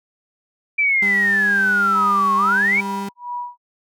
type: exponential two-way sweep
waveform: sine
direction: down then up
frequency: 2349 to 1075 to 2349 Hz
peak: -14 dBFS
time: 0.78-2.81 s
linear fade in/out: 10 ms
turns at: 2.36 s
type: tone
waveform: 35% pulse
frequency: 199.2 Hz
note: G3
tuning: 28 cents sharp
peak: -24 dBFS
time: 1.02-3.09 s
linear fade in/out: 5 ms
type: tone with tremolo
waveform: sine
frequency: 972 Hz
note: B5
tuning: 28 cents flat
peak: -23 dBFS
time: 1.95-3.58 s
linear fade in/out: 2 ms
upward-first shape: sine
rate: 2.3 Hz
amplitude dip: 100%
effects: none